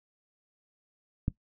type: click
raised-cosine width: 5 ms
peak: -15 dBFS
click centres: 1.281 s
effects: noise-tail reverb RT60 0.1 s tail -18 dB re dry